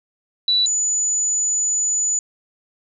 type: tone pair in turn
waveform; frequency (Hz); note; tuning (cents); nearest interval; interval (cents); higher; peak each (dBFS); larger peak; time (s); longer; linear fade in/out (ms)
sine; 3951 / 6955; B7 / A8; 0 / -21; minor seventh; 979; second; -14 / -17; first; 0.48-0.66 / 0.66-2.19; second; 2
effects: none